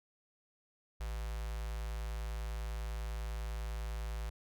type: tone with notch filter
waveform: square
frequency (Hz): 55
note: A1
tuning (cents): 0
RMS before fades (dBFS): -39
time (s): 1-4.3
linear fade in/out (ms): 10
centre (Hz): 240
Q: 0.56
effects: none